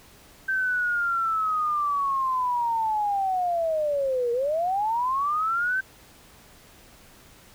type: linear two-way sweep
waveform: sine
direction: down then up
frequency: 1559 to 466.2 to 1559 Hz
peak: -22 dBFS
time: 0.48-5.81 s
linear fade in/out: 10 ms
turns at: 4.32 s
effects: pink hiss -52 dBFS RMS until 7.54 s